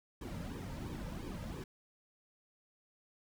brown noise with flanger, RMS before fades -43 dBFS, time 0.21-1.64 s, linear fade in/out 5 ms, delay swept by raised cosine 1.4 to 2.8 ms, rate 2.9 Hz, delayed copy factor -0.8, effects none

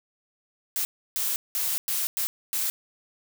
blue noise bursts at uneven times, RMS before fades -27 dBFS, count 6, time 0.76-0.85 / 1.16-1.36 / 1.55-1.78 / 1.88-2.07 / 2.17-2.27 / 2.53-2.7 s, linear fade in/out 0 ms, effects none

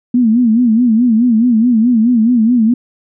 sine tone with vibrato, 233.1 Hz, A#3, in tune, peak -7 dBFS, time 0.14-2.74 s, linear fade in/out 5 ms, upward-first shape sine, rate 4.7 Hz, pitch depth 130 cents each way, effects none

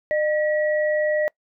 sine tone pair together, 607 / 1921 Hz, D#5 / B6, -43 / -48 cents, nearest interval octave + minor sixth, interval 1995 cents, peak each -19 / -27 dBFS, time 0.11-1.28 s, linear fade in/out 0 ms, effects noise-tail reverb RT60 0.1 s tail -25 dB re dry

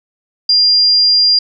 sine tone, 4800 Hz, D8, 37 cents sharp, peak -7 dBFS, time 0.49-1.39 s, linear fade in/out 5 ms, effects none

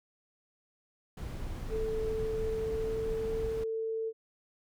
brown noise, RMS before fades -38 dBFS, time 1.17-3.64 s, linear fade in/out 5 ms
sine tone with pitch glide, 440 to 446.4 Hz, A4 to A4, 0 to +25 cents, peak -31 dBFS, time 1.69-4.13 s, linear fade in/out 50 ms, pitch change +25 cents, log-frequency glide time 2.12-3.44 s
effects none

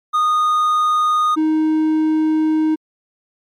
triangle tone pair in turn, 1233 / 312.8 Hz, D#6 / D#4, -16 / +9 cents, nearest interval 2 octaves, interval 2375 cents, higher first, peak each -11 dBFS, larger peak neither, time 0.13-1.36 / 1.36-2.76 s, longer second, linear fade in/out 20 ms, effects MP3 96 kbps

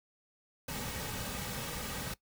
pink noise with comb filter, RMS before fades -39 dBFS, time 0.68-2.14 s, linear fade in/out 5 ms, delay 2.9 ms, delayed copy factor -0.55, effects noise-tail reverb RT60 0.1 s tail -19 dB re dry

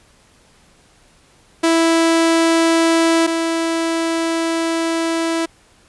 sawtooth tone pair in turn, 329.6 / 329.6 Hz, E4 / E4, 0 / 0 cents, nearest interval unison, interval 0 cents, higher neither, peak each -8 / -13 dBFS, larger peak first, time 1.63-3.27 / 3.27-5.46 s, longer second, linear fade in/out 10 ms, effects pink hiss -52 dBFS RMS until 5.88 s + resampled to 24000 Hz

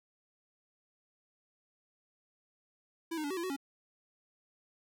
square tone with pitch steps, 331.1 / 307.9 / 287.2 / 378 / 339.1 / 373.1 / 277.5 Hz, E4 / D#4 / D4 / F#4 / E4 / F#4 / C#4, +8 / -18 / -39 / +37 / +49 / +14 / +2 cents, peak -35 dBFS, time 3.11-3.565 s, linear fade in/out 10 ms, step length 65 ms, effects none

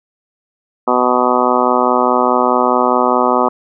harmonic tone, 124.8 Hz, B2, 19 cents sharp, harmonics 2 / 3 / 4 / 5 / 6 / 7 / 8 / 9 / 10, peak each -19 / -19 / -19 / -19 / -19 / -19 / -19 / -19 / -19 dBFS, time 0.87-3.49 s, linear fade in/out 10 ms, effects none

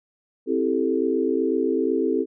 sine chord, A minor seventh, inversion first, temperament equal with one note detuned, 263.7 / 329.6 / 392 / 440 Hz, C4 / E4 / G4 / A4, +14 / 0 / 0 / 0 cents, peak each -25 dBFS, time 0.46-2.26 s, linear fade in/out 50 ms, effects none

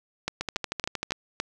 two click trains, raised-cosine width 0.2 ms, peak -12 / -10 dBFS, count 10 / 5, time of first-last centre 0.41-1.108 / 0.28-1.4 s, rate 12.9 / 3.57 Hz, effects none

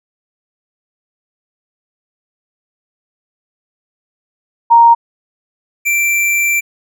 sine / square tone pair in turn, 932.3 / 2349 Hz, A#5 / D7, 0 / 0 cents, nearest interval octave + major third, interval 1600 cents, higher second, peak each -3 / -12 dBFS, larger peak first, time 4.7-4.95 / 5.85-6.61 s, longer second, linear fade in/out 20 ms, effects none

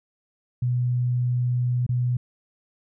sine tone with dropouts, 123.47 Hz, B2, in tune, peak -20 dBFS, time 0.62-2.17 s, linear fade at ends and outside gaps 5 ms, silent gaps 1.865-1.891 s, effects none

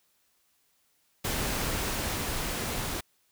pink noise with level ramp, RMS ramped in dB -30 to -33 dBFS, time 1.24-3.01 s, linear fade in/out 10 ms, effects white hiss -70 dBFS RMS until 3.31 s

